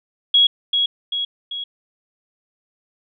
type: tone with echo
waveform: sine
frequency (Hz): 3322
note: G#7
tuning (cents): 0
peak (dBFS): -10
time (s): 0.34-0.47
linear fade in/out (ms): 5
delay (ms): 390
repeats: 3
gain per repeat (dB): -5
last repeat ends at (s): 1.64
effects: none